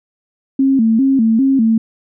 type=tone with vibrato; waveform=sine; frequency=245.7 Hz; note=B3; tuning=9 cents flat; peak=-9 dBFS; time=0.59-1.78 s; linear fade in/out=5 ms; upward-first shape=square; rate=2.5 Hz; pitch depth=160 cents each way; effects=none